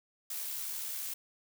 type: noise with amplitude modulation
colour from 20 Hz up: blue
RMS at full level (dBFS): -37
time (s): 0.3-1.14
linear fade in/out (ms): 5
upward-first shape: sine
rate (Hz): 71.4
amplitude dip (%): 30
effects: none